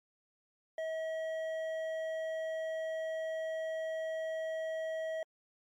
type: tone with hard clipping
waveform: triangle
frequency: 641 Hz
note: E5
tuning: 49 cents flat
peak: -36 dBFS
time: 0.78-5.23 s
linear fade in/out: 2 ms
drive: 11 dB
effects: MP3 96 kbps